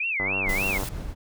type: tone with vibrato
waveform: sine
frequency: 2349 Hz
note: D7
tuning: in tune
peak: -24 dBFS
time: 0-0.78 s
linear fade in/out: 5 ms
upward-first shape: sine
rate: 3.4 Hz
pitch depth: 270 cents each way
type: click train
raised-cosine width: 1 ms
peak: -18 dBFS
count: 62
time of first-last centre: 0.2-0.833 s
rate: 96.3 Hz
type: noise with tremolo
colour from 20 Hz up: brown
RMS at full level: -30 dBFS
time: 0.44-1.15 s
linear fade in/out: 50 ms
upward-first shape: sine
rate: 6 Hz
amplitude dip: 35%
type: high-pass noise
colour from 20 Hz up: white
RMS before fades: -36 dBFS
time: 0.49-0.89 s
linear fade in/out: 2 ms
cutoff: 430 Hz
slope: 48 dB/octave
effects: none